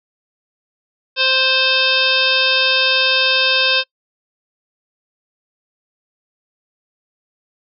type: harmonic tone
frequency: 523.3 Hz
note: C5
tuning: in tune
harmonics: 1 / 2 / 3 / 5 / 6 / 7 / 8 / 9 / 10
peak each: -23 / -27 / -21 / -17 / -22 / -18 / -28 / -23 / -24 dBFS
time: 1.16-3.84 s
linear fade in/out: 50 ms
effects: noise-tail reverb RT60 0.1 s tail -22 dB re dry